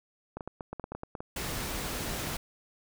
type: clicks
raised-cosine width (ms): 1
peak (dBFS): -23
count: 12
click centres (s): 0.37 / 0.408 / 0.476 / 0.608 / 0.73 / 0.797 / 0.841 / 0.92 / 0.95 / 1.034 / 1.152 / 1.205
type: noise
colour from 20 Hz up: pink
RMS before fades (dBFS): -35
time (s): 1.36-2.37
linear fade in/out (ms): 5
effects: none